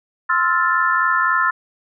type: chord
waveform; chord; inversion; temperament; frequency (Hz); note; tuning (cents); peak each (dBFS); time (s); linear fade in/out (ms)
sine; F major seventh; second; equal with one note detuned; 1046.5 / 1313.2 / 1396.9 / 1760; C6 / E6 / F6 / A6; 0 / -7 / 0 / 0; -20; 0.29-1.51; 10
effects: none